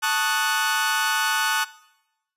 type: chord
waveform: sawtooth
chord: D# half-diminished seventh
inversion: second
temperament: equal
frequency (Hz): 880 / 1108.7 / 1244.5 / 1480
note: A5 / C#6 / D#6 / F#6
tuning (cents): 0 / 0 / 0 / 0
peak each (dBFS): -22 / -26 / -25 / -20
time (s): 0.02-1.65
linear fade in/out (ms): 20
effects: noise-tail reverb RT60 0.9 s tail -20 dB re dry + resampled to 32000 Hz